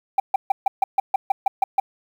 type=tone bursts; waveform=sine; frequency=784 Hz; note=G5; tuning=in tune; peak=-11 dBFS; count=11; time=0.18-1.8 s; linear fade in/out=5 ms; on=20 ms; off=140 ms; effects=tanh soft clip ceiling -12 dBFS + 8-bit